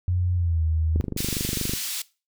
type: tone with pitch glide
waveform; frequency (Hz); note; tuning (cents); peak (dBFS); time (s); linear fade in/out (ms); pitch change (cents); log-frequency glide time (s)
sine; 89.6 to 79.82; F2 to D#2; +45 to +45; -20; 0.08-1.01; 0; -200; 0.34-0.63
type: click train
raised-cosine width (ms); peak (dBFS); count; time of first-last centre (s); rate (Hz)
3; -15; 20; 0.96-1.736; 24.5
type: high-pass noise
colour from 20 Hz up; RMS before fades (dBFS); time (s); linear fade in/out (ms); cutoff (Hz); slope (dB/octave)
pink; -30; 1.17-2.02; 5; 3400; 12
effects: noise-tail reverb RT60 0.3 s tail -20 dB re dry